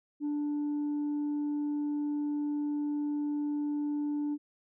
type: tone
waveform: sine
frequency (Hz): 293.7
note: D4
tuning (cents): 0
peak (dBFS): -27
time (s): 0.2-4.38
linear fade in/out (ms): 50
effects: tanh soft clip ceiling -28 dBFS